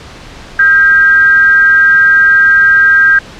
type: tone with frequency modulation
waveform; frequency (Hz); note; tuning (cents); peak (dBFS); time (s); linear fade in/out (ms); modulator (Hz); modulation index
sine; 1595; G6; +30; -3; 0.59-3.19; 5; 311; 0.3
effects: pink hiss -31 dBFS RMS until 3.39 s + low-pass 5000 Hz 12 dB/octave